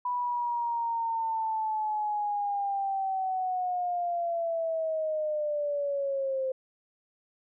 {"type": "linear sweep", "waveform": "sine", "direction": "down", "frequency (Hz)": [987.8, 521], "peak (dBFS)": -27, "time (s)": [0.05, 6.52], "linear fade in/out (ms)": 5, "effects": []}